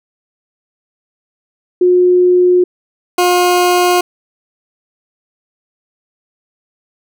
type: tone pair in turn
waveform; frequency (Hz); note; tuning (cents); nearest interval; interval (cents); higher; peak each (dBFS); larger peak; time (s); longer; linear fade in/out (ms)
sine / 20% pulse; 360.1 / 357; F#4 / F4; -47 / +38; unison; 15; first; -6 / -4; second; 1.81-2.64 / 3.18-4.01; neither; 5
effects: none